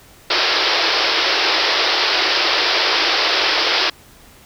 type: band-pass noise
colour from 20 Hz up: white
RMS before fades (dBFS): -17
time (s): 0.3-3.9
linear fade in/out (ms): 5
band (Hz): 310 to 5300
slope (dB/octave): 96
effects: pink hiss -46 dBFS RMS until 4.45 s